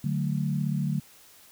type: chord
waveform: sine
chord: D major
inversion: none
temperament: equal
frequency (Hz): 146.83 / 185 / 220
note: D3 / F#3 / A3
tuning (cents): 0 / 0 / 0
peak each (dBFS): -27 / -30 / -32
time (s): 0.04-1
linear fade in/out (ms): 5
effects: white hiss -54 dBFS RMS until 1.51 s